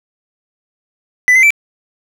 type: tone with pitch steps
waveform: triangle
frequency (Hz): 1994 / 2068 / 2328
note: B6 / C7 / D7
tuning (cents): +16 / -21 / -16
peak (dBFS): -4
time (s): 1.28-1.505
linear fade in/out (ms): 0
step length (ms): 75
effects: none